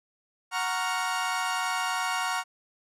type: chord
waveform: 30% pulse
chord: Gb major seventh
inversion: none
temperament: equal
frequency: 740 / 932.3 / 1108.7 / 1396.9 Hz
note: Gb5 / Bb5 / Db6 / F6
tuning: 0 / 0 / 0 / 0 cents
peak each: -30 dBFS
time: 0.51-2.44 s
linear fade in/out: 50 ms
effects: low-pass 11000 Hz 12 dB/octave